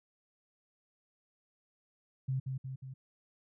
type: tone with echo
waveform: sine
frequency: 131.9 Hz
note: C3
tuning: 14 cents sharp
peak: -30 dBFS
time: 2.28-2.4 s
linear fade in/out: 10 ms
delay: 180 ms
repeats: 3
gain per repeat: -4 dB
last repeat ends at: 2.94 s
effects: none